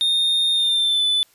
triangle tone with pitch glide, 3665 to 3497 Hz, A#7 to A7, -30 to -11 cents, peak -15 dBFS, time 0.01-1.23 s, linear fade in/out 0 ms, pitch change -81 cents, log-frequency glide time 0.53-1.05 s, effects white hiss -57 dBFS RMS until 1.34 s + resampled to 32000 Hz

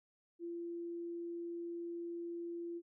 sine tone, 341.7 Hz, F4, 38 cents flat, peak -40 dBFS, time 0.39-2.82 s, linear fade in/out 50 ms, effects none

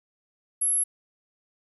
sine tone, 11175 Hz, F9, in tune, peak -21 dBFS, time 0.61-0.84 s, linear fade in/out 10 ms, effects none

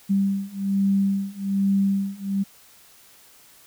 sine beating tone pair, 196 / 197.2 Hz, G3 / G3, 0 / +11 cents, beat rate 1.2 Hz, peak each -23 / -22 dBFS, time 0.09-2.44 s, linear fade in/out 20 ms, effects white hiss -52 dBFS RMS until 3.66 s

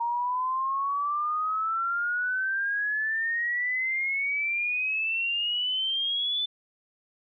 sine exponential sweep, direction up, 932.3 to 3520 Hz, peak -25 dBFS, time 0-6.46 s, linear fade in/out 10 ms, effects none

